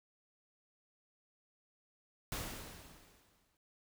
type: noise with exponential decay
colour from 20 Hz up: pink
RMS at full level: -39 dBFS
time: 2.32-3.57 s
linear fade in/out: 1 ms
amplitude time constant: 270 ms
effects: none